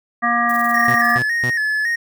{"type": "harmonic tone", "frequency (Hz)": 237.2, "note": "A#3", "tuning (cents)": 30, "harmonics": [1, 3, 5, 7, 8], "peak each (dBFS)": [-24, -21, -18, -25, -20], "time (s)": [0.22, 1.19], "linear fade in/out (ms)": 20}
{"type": "noise with tremolo", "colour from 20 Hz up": "violet", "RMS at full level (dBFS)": -33, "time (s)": [0.49, 1.15], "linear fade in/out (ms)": 5, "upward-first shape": "square", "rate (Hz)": 20, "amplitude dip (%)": 65}
{"type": "tone with vibrato", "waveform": "triangle", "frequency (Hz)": 1790, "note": "A6", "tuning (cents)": 29, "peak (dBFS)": -15, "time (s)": [0.74, 1.96], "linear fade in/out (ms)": 10, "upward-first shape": "square", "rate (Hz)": 1.8, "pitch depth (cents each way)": 69}
{"type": "tone bursts", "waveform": "sawtooth", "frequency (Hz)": 124, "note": "B2", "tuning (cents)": 7, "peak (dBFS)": -18, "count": 3, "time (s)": [0.88, 1.501], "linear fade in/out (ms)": 0, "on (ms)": 67, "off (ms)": 210}
{"effects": []}